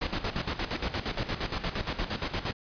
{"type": "noise with tremolo", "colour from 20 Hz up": "pink", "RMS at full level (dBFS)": -30, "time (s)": [0.01, 2.53], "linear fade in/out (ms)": 10, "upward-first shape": "square", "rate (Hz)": 8.6, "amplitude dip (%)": 70, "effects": ["resampled to 11025 Hz"]}